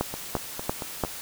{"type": "two click trains", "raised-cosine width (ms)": 1, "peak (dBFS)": [-10, -18], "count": [4, 5], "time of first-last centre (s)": [[0.01, 1.037], [0.14, 1.049]], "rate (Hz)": [2.92, 4.4], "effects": ["white hiss -38 dBFS RMS until 1.21 s"]}